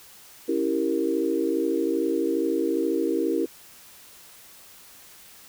sine chord, C# diminished seventh, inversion none, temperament equal, 277.2 / 329.6 / 392 / 466.2 Hz, C#4 / E4 / G4 / Bb4, 0 / 0 / 0 / 0 cents, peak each -29 / -25 / -28 / -28 dBFS, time 0.48-3.46 s, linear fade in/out 10 ms, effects white hiss -49 dBFS RMS until 5.48 s

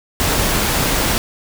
pink noise, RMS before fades -17 dBFS, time 0.2-1.18 s, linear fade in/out 0 ms, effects none

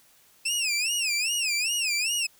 20% pulse tone with vibrato, 2600 Hz, E7, 24 cents flat, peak -19 dBFS, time 0.45-2.27 s, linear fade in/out 10 ms, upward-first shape sine, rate 2.5 Hz, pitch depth 190 cents each way, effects white hiss -59 dBFS RMS until 2.39 s

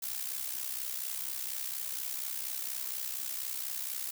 blue noise with amplitude modulation, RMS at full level -34 dBFS, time 0.02-4.11 s, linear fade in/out 10 ms, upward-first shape sine, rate 64.2 Hz, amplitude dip 70%, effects none

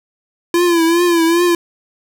square tone with vibrato, 339.7 Hz, F4, 48 cents flat, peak -11 dBFS, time 0.54-1.55 s, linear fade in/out 2 ms, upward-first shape triangle, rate 2.5 Hz, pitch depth 78 cents each way, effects none

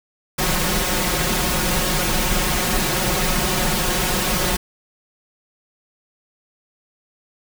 pink noise with comb filter, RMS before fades -20 dBFS, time 0.38-4.57 s, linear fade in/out 10 ms, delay 5.5 ms, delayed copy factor +0.95, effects none

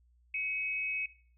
sine tone pair together, 2231 / 2547 Hz, C#7 / D#7, +11 / +40 cents, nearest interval major second, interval 229 cents, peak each -37 / -33 dBFS, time 0.34-1.06 s, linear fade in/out 5 ms, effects noise-tail reverb RT60 0.5 s tail -18 dB re dry + added 60 Hz sine -63 dBFS peak until 1.37 s

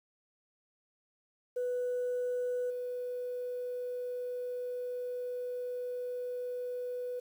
sine tone with level steps, 494.7 Hz, B4, 3 cents sharp, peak -29 / -34 dBFS, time 1.56-7.2 s, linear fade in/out 10 ms, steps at 2.7 s, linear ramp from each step 5 ms, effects tanh soft clip ceiling -28 dBFS + 10-bit

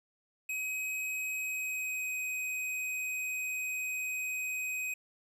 square tone with pitch glide, 2533 to 2514 Hz, D#7 to D#7, +30 to +17 cents, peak -34 dBFS, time 0.49-4.94 s, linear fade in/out 5 ms, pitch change -13 cents, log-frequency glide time 1.37-2.16 s, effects 11-bit

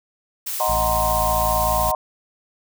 blue noise, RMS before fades -27 dBFS, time 0.46-1.92 s, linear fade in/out 10 ms
sine chord, C half-diminished seventh, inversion first, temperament equal, 622.3 / 740 / 932.3 / 1046.5 Hz, Eb5 / Gb5 / Bb5 / C6, 0 / 0 / 0 / 0 cents, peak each -24 dBFS, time 0.6-1.95 s, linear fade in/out 2 ms
harmonic tone, 55.5 Hz, A1, 16 cents sharp, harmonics 1 / 2 / 3 / 4, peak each -25 / -33 / -37 / -39 dBFS, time 0.68-1.91 s, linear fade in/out 10 ms
effects none

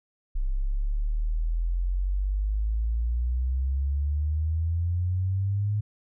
sine exponential sweep, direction up, 31.93 to 105.9 Hz, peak -23 dBFS, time 0.35-5.81 s, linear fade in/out 10 ms, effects none

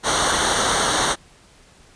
pink noise with comb filter, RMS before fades -19 dBFS, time 0.03-1.16 s, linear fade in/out 50 ms, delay 0.4 ms, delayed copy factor -0.8, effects pink hiss -51 dBFS RMS until 1.95 s + resampled to 22050 Hz

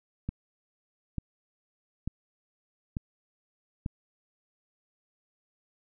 click train, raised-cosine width 5 ms, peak -19 dBFS, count 5, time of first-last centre 0.29-3.861 s, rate 1.12 Hz, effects none

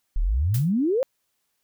sine exponential sweep, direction up, 32.24 to 557 Hz, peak -19 dBFS, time 0.16-1.03 s, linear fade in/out 0 ms
blue noise with exponential decay, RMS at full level -29 dBFS, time 0.54-0.72 s, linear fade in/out 5 ms, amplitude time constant 38 ms
effects white hiss -74 dBFS RMS until 1.63 s

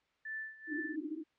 sine tone with tremolo, 1760 Hz, A6, in tune, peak -37 dBFS, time 0.25-0.96 s, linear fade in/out 5 ms, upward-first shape sine, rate 2.3 Hz, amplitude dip 85%
pink band-pass noise, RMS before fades -40 dBFS, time 0.67-1.24 s, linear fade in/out 50 ms, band 290 to 330 Hz, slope 96 dB/octave
effects white hiss -75 dBFS RMS until 1.38 s + low-pass 3000 Hz 12 dB/octave

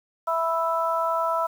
harmonic tone, 329.6 Hz, E4, in tune, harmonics 2 / 3 / 4, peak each -26 / -26 / -26 dBFS, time 0.27-1.47 s, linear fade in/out 10 ms, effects 8-bit

